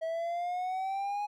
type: exponential sweep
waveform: triangle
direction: up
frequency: 645 to 834 Hz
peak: -29 dBFS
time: 0.01-1.27 s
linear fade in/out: 20 ms
effects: none